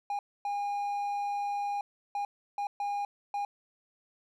triangle tone bursts at uneven times, 813 Hz, G#5, 37 cents flat, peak -28 dBFS, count 6, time 0.1-0.19 / 0.45-1.81 / 2.15-2.25 / 2.58-2.67 / 2.8-3.05 / 3.34-3.45 s, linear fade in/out 2 ms, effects none

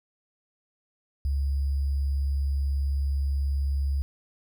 sine tone with sample-and-hold, 69.3 Hz, C#2, in tune, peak -23 dBFS, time 1.25-4.02 s, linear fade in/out 0 ms, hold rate 4900 Hz, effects none

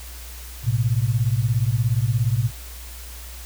sine beating tone pair, 110 / 127 Hz, A2 / B2, 0 / +49 cents, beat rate 17 Hz, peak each -20 / -21 dBFS, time 0.63-2.51 s, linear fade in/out 50 ms, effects added 60 Hz sine -36 dBFS peak until 3.45 s + white hiss -41 dBFS RMS until 3.45 s

